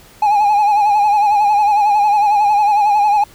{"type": "tone with vibrato", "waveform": "triangle", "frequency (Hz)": 830.6, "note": "G#5", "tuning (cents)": 0, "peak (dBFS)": -7, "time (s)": [0.22, 3.24], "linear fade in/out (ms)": 5, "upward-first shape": "sine", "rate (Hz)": 11, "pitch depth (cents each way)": 58, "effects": ["tanh soft clip ceiling -3 dBFS", "pink hiss -44 dBFS RMS until 3.34 s"]}